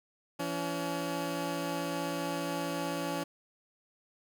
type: tone pair together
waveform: 15% pulse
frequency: 169.5 / 283.7 Hz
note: E3 / C#4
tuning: +49 / +40 cents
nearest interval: major sixth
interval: 891 cents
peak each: -30 / -28 dBFS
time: 0.39-3.24 s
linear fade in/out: 10 ms
effects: none